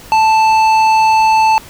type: tone with tanh clipping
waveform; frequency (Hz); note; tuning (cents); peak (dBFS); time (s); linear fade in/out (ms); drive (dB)
sine; 880; A5; 0; -9; 0.12-1.58; 0; 12
effects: pink hiss -36 dBFS RMS until 1.69 s